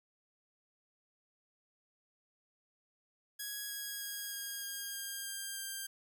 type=tone with pitch steps; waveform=5% pulse; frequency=1661.2 / 1650.7 / 1640.2 / 1629.8 / 1619.5 / 1609.3 / 1599.1 / 1588.9 Hz; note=G#6 / G#6 / G#6 / G#6 / G#6 / G6 / G6 / G6; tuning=0 / -11 / -22 / -33 / -44 / +45 / +34 / +23 cents; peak=-29 dBFS; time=3.39-5.87 s; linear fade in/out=10 ms; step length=310 ms; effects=none